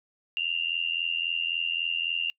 sine tone with amplitude modulation, 2794 Hz, F7, in tune, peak -22 dBFS, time 0.37-2.3 s, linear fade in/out 0 ms, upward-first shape sine, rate 83.7 Hz, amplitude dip 85%, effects noise-tail reverb RT60 0.1 s tail -26 dB re dry

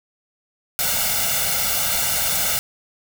white noise with comb filter, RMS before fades -21 dBFS, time 0.79-2.59 s, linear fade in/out 0 ms, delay 1.4 ms, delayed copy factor +1, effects none

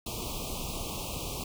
pink band-stop noise, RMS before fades -36 dBFS, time 0.06-1.44 s, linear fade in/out 5 ms, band 1200 to 2400 Hz, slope 96 dB/octave, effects none

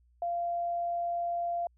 sine tone, 691 Hz, F5, 19 cents flat, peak -29 dBFS, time 0.22-1.67 s, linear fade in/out 2 ms, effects added 60 Hz sine -62 dBFS peak until 1.77 s

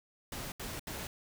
pink noise bursts, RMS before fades -41 dBFS, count 3, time 0.32-1.07 s, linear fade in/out 2 ms, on 200 ms, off 75 ms, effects none

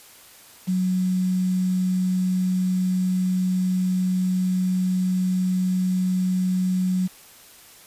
sine tone with quantisation, 184.3 Hz, F#3, 7 cents flat, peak -19 dBFS, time 0.67-7.08 s, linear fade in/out 20 ms, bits 7, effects white hiss -48 dBFS RMS until 7.86 s + resampled to 32000 Hz

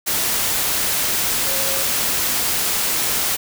sine tone in noise, 541 Hz, C#5, 42 cents flat, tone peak -29 dBFS, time 1.46-1.84 s, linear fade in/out 20 ms, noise white, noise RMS -20 dBFS, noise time 0.06-3.37 s, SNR -12 dB, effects none

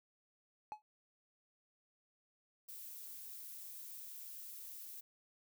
triangle tone with exponential decay, 851 Hz, G#5, 42 cents sharp, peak -36 dBFS, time 0.72-0.82 s, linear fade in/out 0 ms, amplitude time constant 20 ms
violet noise, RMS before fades -50 dBFS, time 2.68-5.01 s, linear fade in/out 10 ms
effects none

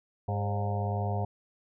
harmonic tone with a mistuned harmonic, 101.6 Hz, G#2, 38 cents flat, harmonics 1 / 2 / 4 / 5 / 6 / 7 / 8 / 9, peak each -29 / -39 / -40 / -40 / -44 / -36 / -43 / -42 dBFS, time 0.28-1.25 s, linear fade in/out 5 ms, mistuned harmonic 5, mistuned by +78 cents, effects none

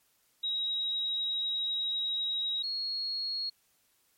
sine tone pair in turn, 3822 / 4310 Hz, A#7 / C#8, +43 / -49 cents, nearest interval major second, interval 208 cents, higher second, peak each -29 / -31 dBFS, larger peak first, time 0.43-2.63 / 2.63-3.5 s, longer first, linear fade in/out 10 ms, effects white hiss -70 dBFS RMS until 4.17 s + MP3 64 kbps

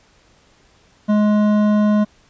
triangle tone with hard clipping, 210 Hz, G#3, 19 cents sharp, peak -14 dBFS, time 1.08-2.05 s, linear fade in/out 20 ms, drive 15 dB, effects pink hiss -54 dBFS RMS until 2.29 s + resampled to 16000 Hz

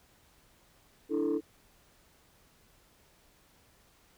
sine chord, D suspended second, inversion none, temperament equal, 293.7 / 329.6 / 440 Hz, D4 / E4 / A4, 0 / 0 / 0 cents, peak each -30 dBFS, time 1.09-1.41 s, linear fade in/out 50 ms, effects tanh soft clip ceiling -23 dBFS + pink hiss -64 dBFS RMS until 4.17 s

